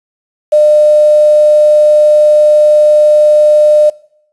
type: tone with quantisation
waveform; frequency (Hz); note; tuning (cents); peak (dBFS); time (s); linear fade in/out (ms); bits
sine; 602; D5; +43; -3; 0.52-3.9; 10; 5
effects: noise-tail reverb RT60 0.7 s tail -21 dB re dry + resampled to 24000 Hz